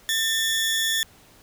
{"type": "tone pair together", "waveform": "sawtooth", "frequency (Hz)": [1795, 3389], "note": ["A6", "G#7"], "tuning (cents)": [34, 34], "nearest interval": "major seventh", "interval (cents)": 1100, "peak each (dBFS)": -21, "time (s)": [0.09, 1.03], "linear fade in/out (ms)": 0, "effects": ["pink hiss -53 dBFS RMS until 1.42 s"]}